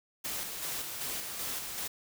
white noise with tremolo, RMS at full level -36 dBFS, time 0.24-1.88 s, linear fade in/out 10 ms, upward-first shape square, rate 2.6 Hz, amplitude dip 35%, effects none

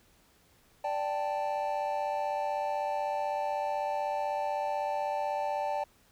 triangle chord, D suspended fourth, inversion none, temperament equal, 587.3 / 784 / 880 Hz, D5 / G5 / A5, 0 / 0 / 0 cents, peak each -32 dBFS, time 0.84-5.84 s, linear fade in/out 5 ms, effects pink hiss -64 dBFS RMS until 6.11 s

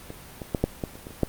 clicks, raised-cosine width 2 ms, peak -22 / -20 / -10 / -7 / -14 / -27 / -24 / -30 / -7 dBFS, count 9, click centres 0.104 / 0.418 / 0.548 / 0.64 / 0.838 / 0.955 / 1.069 / 1.107 / 1.233 s, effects pink hiss -45 dBFS RMS until 1.28 s + Opus 32 kbps

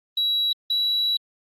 sine tone pair in turn, 3900 / 3914 Hz, B7 / B7, -23 / -16 cents, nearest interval unison, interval 7 cents, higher second, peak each -18 / -18 dBFS, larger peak neither, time 0.17-0.53 / 0.7-1.17 s, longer second, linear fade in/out 5 ms, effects tanh soft clip ceiling -17 dBFS + Opus 32 kbps

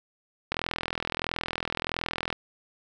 click train, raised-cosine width 0.3 ms, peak -12 dBFS, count 76, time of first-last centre 0.52-2.327 s, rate 41.5 Hz, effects none

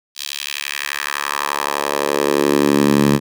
10% pulse tone with high-pass filter sweep, 71.7 Hz, D2, 41 cents flat, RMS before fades -18 dBFS, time 0.15-3.2 s, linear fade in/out 50 ms, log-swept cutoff 4000 to 160 Hz, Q 1.7, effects none

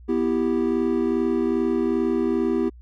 triangle chord, E minor, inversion second, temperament equal, 246.9 / 329.6 / 392 Hz, B3 / E4 / G4, 0 / 0 / 0 cents, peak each -22 dBFS, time 0.08-2.7 s, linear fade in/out 20 ms, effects added 60 Hz sine -42 dBFS peak until 2.81 s

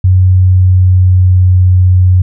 sine tone with pitch glide, 92.5 to 91.54 Hz, F#2 to F#2, 0 to -18 cents, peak -3 dBFS, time 0.04-2.22 s, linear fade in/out 5 ms, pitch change -18 cents, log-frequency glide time 0.29-1.57 s, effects none

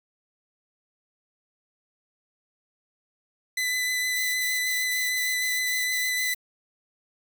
sawtooth tone with vibrato, 2004 Hz, B6, 25 cents sharp, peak -21 dBFS, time 3.57-6.34 s, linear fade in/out 5 ms, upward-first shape triangle, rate 6.5 Hz, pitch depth 13 cents each way
violet noise bursts, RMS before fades -36 dBFS, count 9, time 4.16-6.348 s, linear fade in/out 5 ms, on 180 ms, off 71 ms
effects none

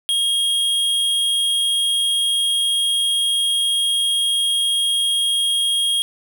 square tone, 3259 Hz, G#7, 33 cents flat, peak -17 dBFS, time 0.09-6.02 s, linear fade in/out 0 ms, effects none

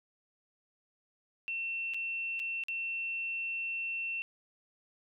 sine tone with dropouts, 2700 Hz, E7, 41 cents sharp, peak -33 dBFS, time 1.48-4.22 s, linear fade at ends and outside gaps 0 ms, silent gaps 1.937-1.944 / 2.394-2.399 / 2.637-2.684 s, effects none

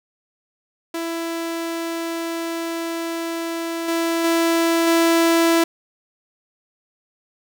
sawtooth tone with level steps, 332.7 Hz, E4, 16 cents sharp, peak -20 / -15 / -12 / -10 dBFS, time 0.94-5.64 s, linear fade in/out 5 ms, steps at 3.88 / 4.24 / 4.87 s, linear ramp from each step 5 ms, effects none

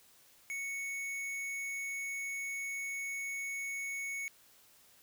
sine tone with hard clipping, 2217 Hz, C#7, in tune, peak -38 dBFS, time 0.5-4.28 s, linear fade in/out 0 ms, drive 14 dB, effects white hiss -63 dBFS RMS until 5.02 s

